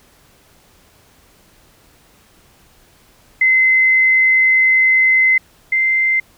sine tone pair in turn, 2055 / 2081 Hz, C7 / C7, -32 / -10 cents, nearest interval unison, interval 22 cents, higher second, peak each -9 / -12 dBFS, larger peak first, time 3.41-5.38 / 5.72-6.2 s, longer first, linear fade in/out 5 ms, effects pink hiss -51 dBFS RMS until 6.37 s

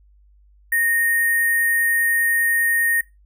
sine tone with sample-and-hold, 1855 Hz, A#6, 9 cents flat, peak -16 dBFS, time 0.72-3.01 s, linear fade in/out 5 ms, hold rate 11025 Hz, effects noise-tail reverb RT60 0.2 s tail -19 dB re dry + added 50 Hz sine -50 dBFS peak until 3.25 s

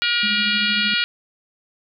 harmonic tone, 476.9 Hz, A#4, 39 cents sharp, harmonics 3 / 4 / 5 / 6 / 7 / 8 / 9 / 10, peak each -23 / -29 / -24 / -23 / -27 / -29 / -27 / -35 dBFS, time 0.02-1.04 s, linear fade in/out 0 ms
sine tone with tremolo, 207.7 Hz, G#3, in tune, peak -25 dBFS, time 0.23-0.94 s, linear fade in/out 2 ms, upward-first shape sine, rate 13 Hz, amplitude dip 60%
effects none

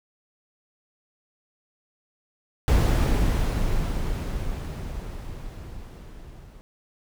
brown noise with level ramp, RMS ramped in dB -17 to -45 dBFS, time 2.68-6.61 s, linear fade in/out 0 ms, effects none

